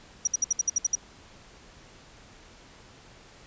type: tone bursts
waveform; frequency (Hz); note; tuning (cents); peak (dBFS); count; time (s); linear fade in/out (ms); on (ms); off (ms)
sine; 5800; F#8; -35; -20; 9; 0.25-0.953; 5; 23; 62
effects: pink hiss -52 dBFS RMS until 3.46 s + resampled to 16000 Hz